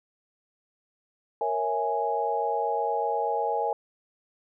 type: chord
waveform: sine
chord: A# half-diminished seventh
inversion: none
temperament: equal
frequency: 466.2 / 554.4 / 659.3 / 830.6 Hz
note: A#4 / C#5 / E5 / G#5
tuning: 0 / 0 / 0 / 0 cents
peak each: -30 / -33 / -32 / -27 dBFS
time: 1.41-3.73 s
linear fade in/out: 2 ms
effects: none